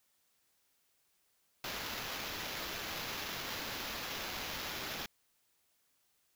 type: noise with sample-and-hold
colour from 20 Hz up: violet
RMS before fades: -41 dBFS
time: 1.64-5.06 s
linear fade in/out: 2 ms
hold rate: 8820 Hz
effects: white hiss -75 dBFS RMS until 6.35 s